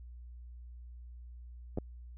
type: clicks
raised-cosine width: 2 ms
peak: -22 dBFS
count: 2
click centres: 1.775 / 1.785 s
effects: added 60 Hz sine -46 dBFS peak until 2.17 s